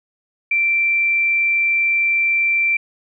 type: tone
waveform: sine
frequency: 2349 Hz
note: D7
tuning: in tune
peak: -14 dBFS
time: 0.51-2.77 s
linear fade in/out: 5 ms
effects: none